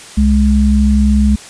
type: tone pair together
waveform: sine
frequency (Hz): 65.9 / 209.2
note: C2 / G#3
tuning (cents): +13 / +13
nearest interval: octave + minor sixth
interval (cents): 2000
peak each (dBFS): -10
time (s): 0.17-1.36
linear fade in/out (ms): 10
effects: white hiss -34 dBFS RMS until 1.49 s + resampled to 22050 Hz